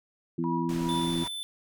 harmonic tone, 84 Hz, E2, 33 cents sharp, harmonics 2 / 3 / 4, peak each -31 / -31 / -31 dBFS, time 0.38-1.24 s, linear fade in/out 5 ms
sine tone with tremolo, 969 Hz, B5, 33 cents flat, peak -29 dBFS, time 0.44-1.27 s, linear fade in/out 0 ms, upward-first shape triangle, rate 2.4 Hz, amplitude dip 95%
pink low-pass noise, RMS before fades -41 dBFS, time 0.69-1.28 s, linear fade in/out 2 ms, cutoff 9800 Hz, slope 12 dB/octave
square tone, 3520 Hz, A7, in tune, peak -34 dBFS, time 0.89-1.43 s, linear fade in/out 0 ms
effects none

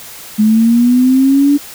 sine linear sweep, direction up, 210.9 to 290.1 Hz, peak -6 dBFS, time 0.38-1.58 s, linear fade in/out 20 ms, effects white hiss -32 dBFS RMS until 1.74 s

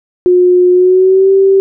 sine tone with pitch glide, 360 to 388.1 Hz, F#4 to G4, -47 to -17 cents, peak -4 dBFS, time 0.26-1.6 s, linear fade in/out 0 ms, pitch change +130 cents, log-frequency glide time 0.72-1.31 s, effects none

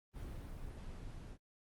brown noise with level ramp, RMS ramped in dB -44 to -50 dBFS, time 0.13-1.38 s, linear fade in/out 50 ms, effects Opus 32 kbps

